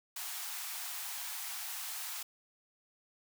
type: high-pass noise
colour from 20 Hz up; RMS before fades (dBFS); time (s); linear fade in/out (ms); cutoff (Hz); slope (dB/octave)
white; -41; 0.16-2.23; 5; 680; 96
effects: none